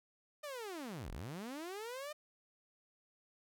sawtooth linear two-way sweep, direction down then up, 614 to 32.7 to 614 Hz, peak -39 dBFS, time 0.43-2.13 s, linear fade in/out 10 ms, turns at 1.11 s, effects none

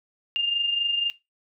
sine tone pair together, 2806 / 2830 Hz, F7 / F7, +8 / +22 cents, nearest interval unison, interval 14 cents, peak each -22 / -32 dBFS, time 0.36-1.1 s, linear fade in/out 0 ms, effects noise-tail reverb RT60 0.2 s tail -17 dB re dry

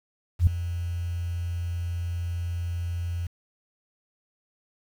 sine tone with ADSR envelope, 86.5 Hz, F2, 16 cents flat, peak -12 dBFS, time 0.39-3.27 s, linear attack 79 ms, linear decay 4 ms, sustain -15 dB, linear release 5 ms, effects 8-bit

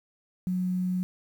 sine tone, 182.7 Hz, F#3, 22 cents flat, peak -25 dBFS, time 0.47-1.03 s, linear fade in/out 0 ms, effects 9-bit

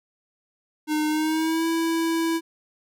square tone with pitch glide, 305.4 to 329.2 Hz, D#4 to E4, -32 to -2 cents, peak -22 dBFS, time 0.87-2.41 s, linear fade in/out 50 ms, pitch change +130 cents, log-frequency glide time 1.08-1.66 s, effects none

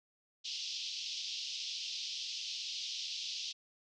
white band-pass noise, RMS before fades -41 dBFS, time 0.44-3.53 s, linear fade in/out 20 ms, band 2800 to 5600 Hz, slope 48 dB/octave, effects none

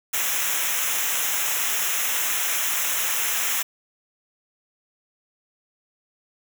white noise with comb filter, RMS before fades -24 dBFS, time 0.13-3.63 s, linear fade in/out 10 ms, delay 0.22 ms, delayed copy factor -0.85, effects none

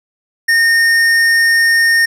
sine tone with hard clipping, 1835 Hz, A#6, 28 cents flat, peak -10 dBFS, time 0.48-2.06 s, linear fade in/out 10 ms, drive 11 dB, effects none

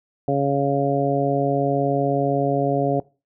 harmonic tone, 139.7 Hz, C#3, 14 cents sharp, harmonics 1 / 2 / 3 / 4 / 5, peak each -24 / -24 / -24 / -24 / -24 dBFS, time 0.28-3 s, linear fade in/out 2 ms, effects noise-tail reverb RT60 0.3 s tail -21 dB re dry

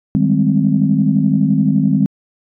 sine chord, Ab major seventh, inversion second, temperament equal, 155.56 / 196 / 207.7 / 261.6 Hz, Eb3 / G3 / Ab3 / C4, 0 / 0 / 0 / 0 cents, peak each -16 dBFS, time 0.15-2.06 s, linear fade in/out 0 ms, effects tanh soft clip ceiling 0 dBFS

